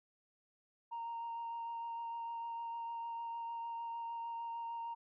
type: tone with vibrato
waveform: sine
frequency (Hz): 928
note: A#5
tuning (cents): -8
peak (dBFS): -38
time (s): 0.91-4.95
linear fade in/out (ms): 20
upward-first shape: sine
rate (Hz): 6.6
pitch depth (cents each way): 11
effects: tanh soft clip ceiling -37 dBFS